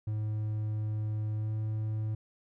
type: tone with pitch glide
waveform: triangle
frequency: 107.3 to 108.48 Hz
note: A2 to A2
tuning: -43 to -24 cents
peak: -28 dBFS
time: 0.07-2.15 s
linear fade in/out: 5 ms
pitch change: +19 cents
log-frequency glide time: 1.36-1.51 s
effects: none